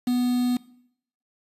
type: tone with quantisation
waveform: triangle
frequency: 246.9 Hz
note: B3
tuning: in tune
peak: -18 dBFS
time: 0.07-0.57 s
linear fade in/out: 5 ms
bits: 6
effects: noise-tail reverb RT60 0.7 s tail -20 dB re dry + resampled to 32000 Hz